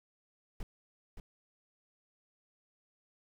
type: noise with echo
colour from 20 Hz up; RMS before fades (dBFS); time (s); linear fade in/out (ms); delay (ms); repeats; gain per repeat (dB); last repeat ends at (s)
brown; -38; 0.6-0.63; 2; 570; 1; -7; 1.2
effects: none